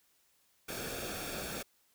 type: noise with comb filter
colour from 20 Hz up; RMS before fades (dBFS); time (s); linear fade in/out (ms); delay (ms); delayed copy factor
pink; -40; 0.68-1.63; 10; 1; -0.65
effects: white hiss -71 dBFS RMS until 1.94 s